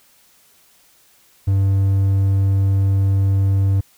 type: tone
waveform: triangle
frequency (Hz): 97.5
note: G2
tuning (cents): -9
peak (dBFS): -11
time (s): 1.47-3.81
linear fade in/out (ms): 10
effects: white hiss -54 dBFS RMS until 3.97 s